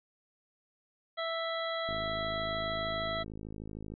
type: harmonic tone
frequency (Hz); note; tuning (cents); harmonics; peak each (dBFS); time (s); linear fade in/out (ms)
659.3; E5; 0; 1 / 2 / 3 / 5 / 6; -35 / -38 / -40 / -42 / -43; 1.17-3.24; 20
type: click train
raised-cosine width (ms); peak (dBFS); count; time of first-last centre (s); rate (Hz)
3; -30; 110; 1.89-3.939; 53.2
effects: none